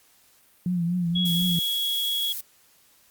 sine tone with vibrato, 174.61 Hz, F3, in tune, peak -22 dBFS, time 0.66-1.59 s, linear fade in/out 2 ms, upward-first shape triangle, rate 4.1 Hz, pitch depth 76 cents each way
sine tone, 3337 Hz, G#7, 8 cents sharp, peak -24 dBFS, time 1.15-2.33 s, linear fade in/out 10 ms
violet noise, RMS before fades -32 dBFS, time 1.25-2.41 s, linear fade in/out 5 ms
effects white hiss -59 dBFS RMS until 3.1 s + Opus 48 kbps

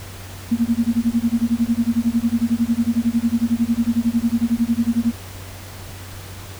sine tone with tremolo, 233.1 Hz, A#3, in tune, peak -12 dBFS, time 0.51-5.12 s, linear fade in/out 10 ms, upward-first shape sine, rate 11 Hz, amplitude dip 100%, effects added 94 Hz sine -35 dBFS peak until 6.59 s + pink hiss -38 dBFS RMS until 6.59 s

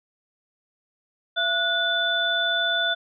sine tone cluster, 675 / 1463 / 3506 Hz, E5 / F#6 / A7, +41 / -20 / -7 cents, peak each -28 / -24 / -24 dBFS, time 1.36-2.95 s, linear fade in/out 20 ms, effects none

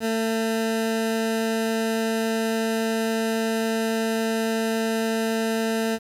20% pulse tone, 224.1 Hz, A3, 32 cents sharp, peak -17 dBFS, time 0-5.99 s, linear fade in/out 50 ms, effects resampled to 32000 Hz + 8-bit

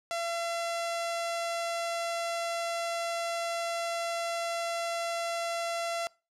sawtooth tone with low-pass filter, 678 Hz, E5, 49 cents sharp, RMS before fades -33 dBFS, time 0.11-6.07 s, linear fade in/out 0 ms, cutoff 8600 Hz, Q 1, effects noise-tail reverb RT60 0.3 s tail -23 dB re dry

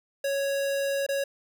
square tone with dropouts, 554.4 Hz, C#5, in tune, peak -26 dBFS, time 0.24-1.24 s, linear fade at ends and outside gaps 5 ms, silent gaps 1.065-1.088 s, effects none

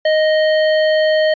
square tone, 622.3 Hz, D#5, in tune, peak -12 dBFS, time 0.05-1.34 s, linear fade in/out 5 ms, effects resampled to 11025 Hz

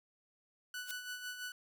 sawtooth tone with tremolo, 1485 Hz, F#6, 6 cents sharp, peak -36 dBFS, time 0.74-1.52 s, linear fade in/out 2 ms, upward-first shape sine, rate 6 Hz, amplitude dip 55%
blue noise with exponential growth, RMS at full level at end -38 dBFS, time 0.83-0.91 s, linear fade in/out 1 ms, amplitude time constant 17 ms
effects none

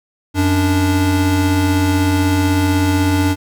square tone pair together, 91.91 / 291.8 Hz, F#2 / D4, -11 / -11 cents, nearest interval octave + minor sixth, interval 2000 cents, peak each -16 dBFS, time 0.34-3.36 s, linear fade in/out 50 ms, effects none

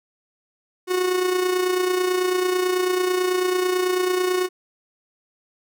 45% pulse tone with amplitude modulation, 366 Hz, F#4, 19 cents flat, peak -17 dBFS, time 0.87-4.49 s, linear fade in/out 50 ms, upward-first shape sine, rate 29.1 Hz, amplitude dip 50%, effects none

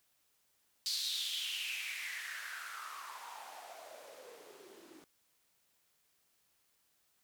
blue noise with band-pass filter sweep, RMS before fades -43 dBFS, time 0.86-5.04 s, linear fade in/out 0 ms, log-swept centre 4500 to 300 Hz, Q 5.8, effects white hiss -75 dBFS RMS until 7.23 s

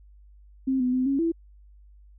sine tone with pitch steps, 264.5 / 251 / 256.1 / 274.7 / 332.1 Hz, C4 / B3 / C4 / C#4 / E4, +19 / +28 / -37 / -16 / +13 cents, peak -21 dBFS, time 0.67-1.32 s, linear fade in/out 10 ms, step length 130 ms, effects added 50 Hz sine -49 dBFS peak until 2.18 s

